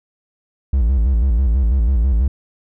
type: tone with vibrato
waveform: triangle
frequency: 61.1 Hz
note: B1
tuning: 18 cents flat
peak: -10 dBFS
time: 0.73-2.28 s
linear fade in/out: 5 ms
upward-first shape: square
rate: 6.1 Hz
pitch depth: 160 cents each way
effects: none

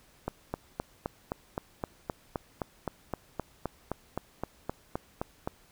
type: click train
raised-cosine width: 1 ms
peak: -17 dBFS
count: 21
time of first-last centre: 0.28-5.475 s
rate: 3.85 Hz
effects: pink hiss -61 dBFS RMS until 5.71 s

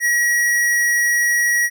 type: tone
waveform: square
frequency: 1911 Hz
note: A#6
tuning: 43 cents sharp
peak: -15 dBFS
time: 0-1.7 s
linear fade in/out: 50 ms
effects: none

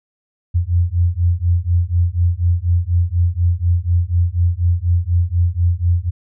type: beating tone pair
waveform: sine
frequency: 85.2 / 89.3 Hz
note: F2 / F2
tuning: -42 / +39 cents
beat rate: 4.1 Hz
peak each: -16 dBFS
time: 0.54-6.11 s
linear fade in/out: 20 ms
effects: none

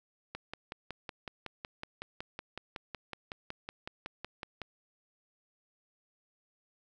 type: click train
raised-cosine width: 0.3 ms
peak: -23 dBFS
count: 24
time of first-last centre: 0.35-4.617 s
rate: 5.39 Hz
effects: none

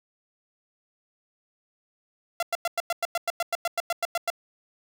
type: tone bursts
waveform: sawtooth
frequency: 683 Hz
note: F5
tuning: 39 cents flat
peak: -20 dBFS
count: 16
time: 2.4-4.302 s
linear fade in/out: 2 ms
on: 27 ms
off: 98 ms
effects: none

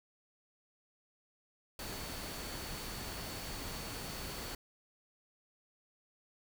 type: tone in noise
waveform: sine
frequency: 4460 Hz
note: C#8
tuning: 10 cents sharp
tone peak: -51 dBFS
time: 1.79-4.55 s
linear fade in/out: 2 ms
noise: pink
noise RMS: -43 dBFS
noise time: 1.79-4.55 s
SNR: -11 dB
effects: none

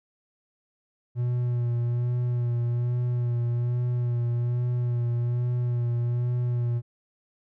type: tone with vibrato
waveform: triangle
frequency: 120.9 Hz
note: B2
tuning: 36 cents flat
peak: -21 dBFS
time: 1.15-6.82 s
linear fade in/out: 50 ms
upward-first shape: sine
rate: 1.2 Hz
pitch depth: 26 cents each way
effects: none

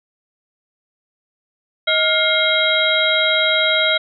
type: tone cluster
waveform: sine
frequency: 632 / 1412 / 2130 / 3245 / 3825 Hz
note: D#5 / F6 / C7 / G#7 / A#7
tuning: +27 / +19 / +30 / -41 / +44 cents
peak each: -20 dBFS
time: 1.87-3.98 s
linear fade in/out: 10 ms
effects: none

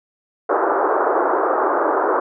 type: band-pass noise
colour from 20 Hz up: pink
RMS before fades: -18 dBFS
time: 0.49-2.2 s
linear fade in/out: 5 ms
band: 340 to 1400 Hz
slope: 48 dB/octave
effects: none

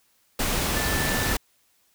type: tone in noise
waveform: sine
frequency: 1760 Hz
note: A6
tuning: in tune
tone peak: -30 dBFS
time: 0.76-1.33 s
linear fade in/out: 5 ms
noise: pink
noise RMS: -25 dBFS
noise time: 0.39-1.37 s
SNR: -8 dB
effects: white hiss -65 dBFS RMS until 1.94 s

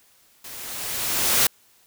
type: noise with level ramp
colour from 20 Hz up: white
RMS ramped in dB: -39 to -17 dBFS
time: 0.44-1.47 s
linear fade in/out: 5 ms
effects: white hiss -58 dBFS RMS until 1.86 s

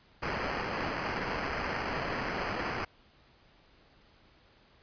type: noise with sample-and-hold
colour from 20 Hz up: white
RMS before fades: -34 dBFS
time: 0.22-2.85 s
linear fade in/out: 10 ms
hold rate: 3675 Hz
effects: pink hiss -62 dBFS RMS until 4.82 s + resampled to 11025 Hz

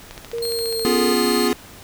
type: click train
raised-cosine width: 0.2 ms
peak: -18 dBFS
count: 12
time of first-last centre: 0.11-0.863 s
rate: 14.6 Hz
type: tone with pitch glide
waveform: sine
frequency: 466.2 to 445.9 Hz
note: A#4 to A4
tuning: 0 to +23 cents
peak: -23 dBFS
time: 0.33-1.13 s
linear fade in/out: 5 ms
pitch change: -77 cents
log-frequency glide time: 0.45-0.97 s
type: tone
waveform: sawtooth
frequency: 4222 Hz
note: C8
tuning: 15 cents sharp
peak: -22 dBFS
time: 0.42-1.48 s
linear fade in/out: 5 ms
type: chord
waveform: square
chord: C# dominant seventh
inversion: third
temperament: equal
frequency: 246.9 / 277.2 / 349.2 / 415.3 Hz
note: B3 / C#4 / E#4 / G#4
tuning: 0 / 0 / 0 / 0 cents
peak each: -22 / -27 / -23 / -22 dBFS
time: 0.85-1.53 s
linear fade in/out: 0 ms
effects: pink hiss -42 dBFS RMS until 1.83 s

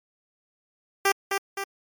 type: tone with echo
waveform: 10% pulse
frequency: 393.8 Hz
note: G4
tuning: 8 cents sharp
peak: -10 dBFS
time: 1.05-1.12 s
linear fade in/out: 5 ms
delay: 260 ms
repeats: 2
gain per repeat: -5 dB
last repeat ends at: 1.64 s
effects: MP3 96 kbps

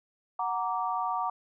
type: chord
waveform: sine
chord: Gb augmented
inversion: none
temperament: equal with one note detuned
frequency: 740 / 932.3 / 1165.2 Hz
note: Gb5 / Bb5 / D6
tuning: 0 / 0 / -14 cents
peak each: -32 dBFS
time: 0.39-1.3 s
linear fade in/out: 5 ms
effects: none

